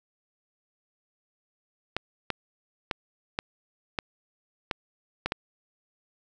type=clicks; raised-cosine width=0.3 ms; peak=-11 dBFS; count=8; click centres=1.966 / 2.303 / 2.912 / 3.389 / 3.988 / 4.712 / 5.26 / 5.321 s; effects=none